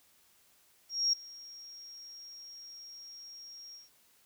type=tone with ADSR envelope; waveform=sine; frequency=5588 Hz; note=F8; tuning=in tune; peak=-23 dBFS; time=0.89-3.9 s; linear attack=240 ms; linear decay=6 ms; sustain=-23 dB; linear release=160 ms; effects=tanh soft clip ceiling -19 dBFS + white hiss -66 dBFS RMS until 4.25 s